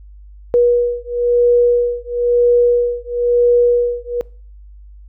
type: beating tone pair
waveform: sine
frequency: 481.9 / 482.9 Hz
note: B4 / B4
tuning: -43 / -39 cents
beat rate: 1 Hz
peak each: -14 dBFS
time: 0.54-4.21 s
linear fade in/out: 0 ms
effects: noise-tail reverb RT60 0.4 s tail -23 dB re dry + added 50 Hz sine -36 dBFS peak until 5.08 s